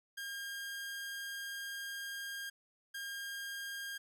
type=tone bursts at uneven times; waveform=sawtooth; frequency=1613 Hz; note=G6; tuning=49 cents sharp; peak=-37 dBFS; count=2; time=0.17-2.5 / 2.94-3.98 s; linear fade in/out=10 ms; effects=none